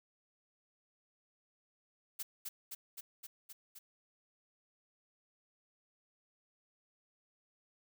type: noise with echo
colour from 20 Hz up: blue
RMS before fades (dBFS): -40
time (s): 2.19-2.23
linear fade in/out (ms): 10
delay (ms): 260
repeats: 6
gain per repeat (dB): -2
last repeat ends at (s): 3.79
effects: none